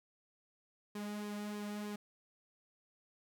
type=tone with flanger; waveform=sawtooth; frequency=207.7 Hz; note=G#3; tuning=in tune; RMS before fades=-42 dBFS; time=0.95-1.96 s; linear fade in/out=5 ms; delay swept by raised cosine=1.4 to 3 ms; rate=3.2 Hz; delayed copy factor=-0.6; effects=none